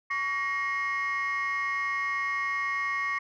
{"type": "tone cluster", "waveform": "sine", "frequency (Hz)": [1126, 1879, 2156], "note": ["C#6", "A#6", "C#7"], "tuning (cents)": [27, 13, -49], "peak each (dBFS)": -30, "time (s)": [0.1, 3.19], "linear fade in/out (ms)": 10, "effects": ["tanh soft clip ceiling -22 dBFS"]}